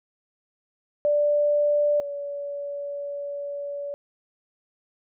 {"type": "tone pair in turn", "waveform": "sine", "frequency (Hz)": [587.3, 570.9], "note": ["D5", "D5"], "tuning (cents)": [0, -49], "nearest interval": "unison", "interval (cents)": 49, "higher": "first", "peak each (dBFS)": [-18, -29], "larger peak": "first", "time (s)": [[1.05, 2], [2, 3.94]], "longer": "second", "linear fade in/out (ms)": 0, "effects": []}